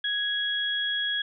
sine tone pair together, 1661.2 / 3322 Hz, G#6 / G#7, 0 / 0 cents, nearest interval octave, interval 1200 cents, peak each -29 / -27 dBFS, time 0.04-1.22 s, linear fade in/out 5 ms, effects none

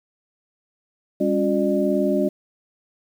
sine tone cluster, 200.6 / 278.8 / 359.7 / 601 Hz, G3 / C#4 / F#4 / D5, +40 / +10 / -49 / +40 cents, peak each -23 dBFS, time 1.2-2.29 s, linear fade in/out 10 ms, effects 8-bit

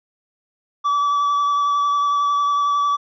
triangle tone with vibrato, 1151 Hz, D6, 35 cents flat, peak -14 dBFS, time 0.84-2.97 s, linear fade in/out 20 ms, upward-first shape sine, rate 11 Hz, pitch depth 13 cents each way, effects resampled to 16000 Hz

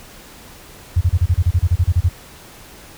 sine tone bursts, 87.31 Hz, F2, in tune, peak -10 dBFS, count 14, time 0.96-2.09 s, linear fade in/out 10 ms, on 51 ms, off 32 ms, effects pink hiss -41 dBFS RMS until 2.97 s

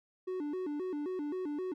triangle tone with vibrato, 330 Hz, E4, 2 cents sharp, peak -32 dBFS, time 0.27-1.74 s, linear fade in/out 10 ms, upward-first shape square, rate 3.8 Hz, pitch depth 200 cents each way, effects none

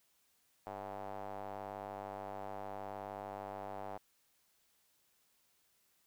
square tone with band-pass filter, 49.63 Hz, G1, 22 cents sharp, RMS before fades -45 dBFS, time 0.66-3.98 s, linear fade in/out 10 ms, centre 750 Hz, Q 3, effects white hiss -74 dBFS RMS until 6.06 s

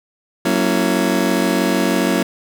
30% pulse chord, F# dominant seventh, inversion none, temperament just, 185 / 231.2 / 277.5 / 333 Hz, F#3 / A#3 / C#4 / E4, 0 / -14 / +2 / +18 cents, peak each -18 dBFS, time 0.45-2.23 s, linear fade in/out 5 ms, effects none

